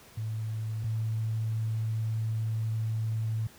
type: tone pair in turn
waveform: sine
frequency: 110 / 110.96 Hz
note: A2 / A2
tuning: 0 / +15 cents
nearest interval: unison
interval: 15 cents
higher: second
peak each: -30 / -27 dBFS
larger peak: second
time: 0.17-0.84 / 0.84-3.47 s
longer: second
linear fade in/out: 5 ms
effects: pink hiss -54 dBFS RMS until 3.58 s + high-pass 60 Hz 12 dB/octave